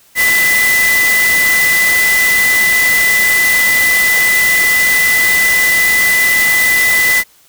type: tone in noise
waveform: sine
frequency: 2000 Hz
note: B6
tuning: 21 cents sharp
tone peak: -9 dBFS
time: 0.15-7.24 s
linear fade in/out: 50 ms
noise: white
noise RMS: -17 dBFS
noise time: 0.15-7.24 s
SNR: +5 dB
effects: white hiss -48 dBFS RMS until 7.48 s